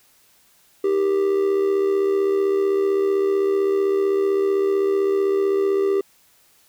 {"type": "tone with amplitude modulation", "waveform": "triangle", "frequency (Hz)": 393.6, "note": "G4", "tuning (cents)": 7, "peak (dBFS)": -12, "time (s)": [0.84, 6.01], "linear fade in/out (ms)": 5, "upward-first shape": "sine", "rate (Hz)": 75.7, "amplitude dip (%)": 60, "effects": ["white hiss -57 dBFS RMS until 6.68 s"]}